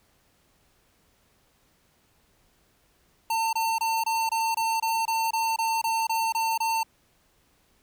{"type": "tone bursts", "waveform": "square", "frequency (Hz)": 901, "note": "A5", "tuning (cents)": 41, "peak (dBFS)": -24, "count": 14, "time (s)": [3.3, 6.832], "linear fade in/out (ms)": 5, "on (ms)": 230, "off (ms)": 24, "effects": ["pink hiss -65 dBFS RMS until 7.82 s"]}